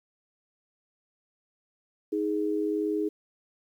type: tone pair together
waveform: sine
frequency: 314.5 / 415.9 Hz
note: D#4 / G#4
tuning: +19 / +2 cents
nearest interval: perfect fourth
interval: 483 cents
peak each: -28 dBFS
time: 2.12-3.09 s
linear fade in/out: 10 ms
effects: 10-bit